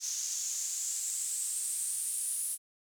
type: noise with band-pass filter sweep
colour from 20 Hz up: white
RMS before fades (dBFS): -35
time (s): 0-2.58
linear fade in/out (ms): 50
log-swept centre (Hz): 6200 to 10000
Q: 5.8
effects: none